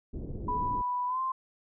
pink low-pass noise, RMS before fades -37 dBFS, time 0.13-0.82 s, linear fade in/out 10 ms, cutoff 400 Hz, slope 24 dB/octave
sine tone with exponential growth, 422.4 Hz, G#4, 29 cents sharp, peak -37 dBFS, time 0.22-0.57 s, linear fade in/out 2 ms, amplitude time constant 76 ms
sine tone with pitch glide, 987.8 to 1045.9 Hz, B5 to C6, 0 to -1 cents, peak -28 dBFS, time 0.48-1.32 s, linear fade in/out 5 ms, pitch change +99 cents, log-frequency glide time 1.07-1.2 s
effects none

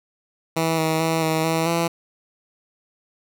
10% pulse tone with pitch steps, 162.8 / 159.5 / 162.5 / 159.3 / 162.6 / 168 Hz, E3 / D#3 / E3 / D#3 / E3 / E3, -21 / +43 / -24 / +41 / -23 / +33 cents, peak -11 dBFS, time 0.56-1.88 s, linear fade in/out 10 ms, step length 220 ms, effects none

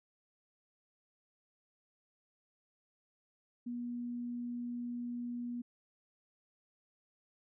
sine tone, 241.2 Hz, B3, 41 cents flat, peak -37 dBFS, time 3.66-5.62 s, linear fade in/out 10 ms, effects none

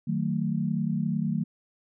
sine chord, D# diminished, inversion none, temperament just, 155.56 / 186.68 / 224 Hz, D#3 / F#3 / A3, 0 / +16 / +31 cents, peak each -29 dBFS, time 0.07-1.44 s, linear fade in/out 10 ms, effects none

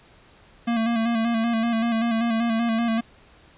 square tone with vibrato, 229.5 Hz, A#3, 27 cents flat, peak -21 dBFS, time 0.67-3.01 s, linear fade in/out 10 ms, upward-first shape square, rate 5.2 Hz, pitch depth 38 cents each way, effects pink hiss -53 dBFS RMS until 3.57 s + resampled to 8000 Hz

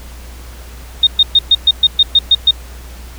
sine tone bursts, 3690 Hz, A#7, 18 cents flat, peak -4 dBFS, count 10, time 1.03-2.51 s, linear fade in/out 5 ms, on 40 ms, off 120 ms, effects added 60 Hz sine -30 dBFS peak until 3.18 s + pink hiss -38 dBFS RMS until 3.18 s

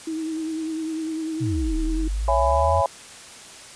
sine tone with vibrato, 318.6 Hz, D#4, 41 cents sharp, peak -25 dBFS, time 0.07-2.08 s, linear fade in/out 5 ms, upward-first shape sine, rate 10 Hz, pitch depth 32 cents each way
sine exponential two-way sweep, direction down then up, 140 to 36.45 to 89.8 Hz, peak -22 dBFS, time 1.4-2.82 s, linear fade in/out 20 ms, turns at 1.78 s
sine chord, C# minor seventh, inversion none, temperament just, 554.4 / 665.2 / 831.5 / 997.9 Hz, C#5 / E5 / G#5 / B5, 0 / +16 / +2 / +18 cents, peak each -23 dBFS, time 2.28-2.86 s, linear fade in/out 2 ms
effects white hiss -42 dBFS RMS until 3.75 s + resampled to 22050 Hz

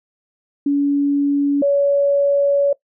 sine tone pair in turn, 284 / 564.7 Hz, C#4 / C#5, +42 / +32 cents, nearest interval octave, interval 1190 cents, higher second, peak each -13 / -12 dBFS, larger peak second, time 0.66-1.62 / 1.62-2.73 s, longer second, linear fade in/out 5 ms, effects noise-tail reverb RT60 0.1 s tail -19 dB re dry

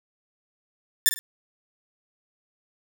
5% pulse tone with echo, 1773 Hz, A6, 13 cents sharp, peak -4 dBFS, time 1.06-1.09 s, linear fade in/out 0 ms, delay 50 ms, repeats 2, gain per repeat -11 dB, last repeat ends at 1.19 s, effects none

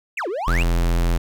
triangle exponential two-way sweep, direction down then up, 2903 to 329.6 to 2903 Hz, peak -21 dBFS, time 0.17-0.63 s, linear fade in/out 5 ms, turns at 0.28 s
square tone, 42.63 Hz, F1, 41 cents flat, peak -17 dBFS, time 0.47-1.18 s, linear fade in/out 10 ms
effects none

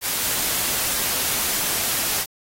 white noise, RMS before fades -23 dBFS, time 0.01-2.26 s, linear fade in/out 50 ms, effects AAC 48 kbps

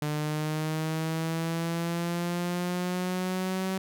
sawtooth linear sweep, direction up, 149.1 to 190 Hz, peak -24 dBFS, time 0.02-3.78 s, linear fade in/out 2 ms, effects none

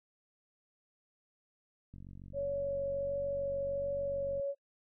click train, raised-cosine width 5 ms, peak -38 dBFS, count 116, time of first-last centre 1.94-4.397 s, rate 46.8 Hz
sine tone with vibrato, 559 Hz, C#5, 14 cents sharp, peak -32 dBFS, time 2.33-4.55 s, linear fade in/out 50 ms, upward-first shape sine, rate 1.4 Hz, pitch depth 10 cents each way
effects noise-tail reverb RT60 0.1 s tail -25 dB re dry

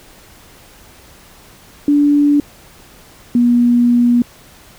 sine tone pair in turn, 290.2 / 240.8 Hz, D4 / B3, -21 / -44 cents, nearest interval minor third, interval 323 cents, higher first, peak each -8 dBFS, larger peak neither, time 1.88-2.4 / 3.35-4.22 s, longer second, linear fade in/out 2 ms, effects pink hiss -43 dBFS RMS until 4.78 s

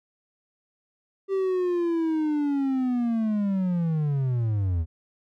triangle linear sweep, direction down, 392 to 77.78 Hz, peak -20 dBFS, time 1.28-4.86 s, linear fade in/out 50 ms, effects none

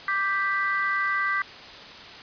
sine chord, G major, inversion second, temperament equal, 1174.7 / 1568 / 1975.5 Hz, D6 / G6 / B6, 0 / 0 / 0 cents, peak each -27 dBFS, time 0.08-1.42 s, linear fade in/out 2 ms, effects white hiss -42 dBFS RMS until 2.22 s + resampled to 11025 Hz

